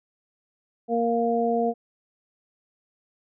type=harmonic tone; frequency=233.1 Hz; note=A#3; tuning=in tune; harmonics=1 / 2 / 3; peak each=-26 / -24 / -25 dBFS; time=0.88-1.74 s; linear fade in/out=50 ms; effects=none